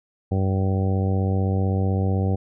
harmonic tone, 95.8 Hz, G2, 39 cents flat, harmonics 1 / 2 / 3 / 4 / 5 / 6 / 7 / 8, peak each -20 / -26 / -32 / -33 / -32 / -37 / -40 / -35 dBFS, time 0.31-2.36 s, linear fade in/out 10 ms, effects none

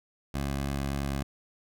15% pulse tone with vibrato, 69.3 Hz, C#2, in tune, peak -23 dBFS, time 0.34-1.23 s, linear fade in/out 5 ms, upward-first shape square, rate 3.5 Hz, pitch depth 8 cents each way, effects none

